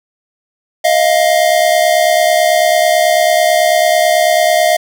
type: tone pair together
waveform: square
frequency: 629.4 / 698.5 Hz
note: D#5 / F5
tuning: +20 / 0 cents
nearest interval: major second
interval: 180 cents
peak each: -12 dBFS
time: 0.84-4.77 s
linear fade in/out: 10 ms
effects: none